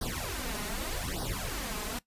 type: noise with flanger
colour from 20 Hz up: pink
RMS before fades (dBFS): -35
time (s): 0.01-1.99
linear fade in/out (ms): 5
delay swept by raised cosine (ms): 0.2 to 4.8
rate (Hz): 0.83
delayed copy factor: +1
effects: noise-tail reverb RT60 0.1 s tail -18 dB re dry + resampled to 32000 Hz